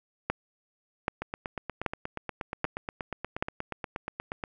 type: two click trains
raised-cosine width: 0.5 ms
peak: -11 / -18 dBFS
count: 5 / 28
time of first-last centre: 0.3-3.425 / 1.22-4.438 s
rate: 1.28 / 8.39 Hz
effects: none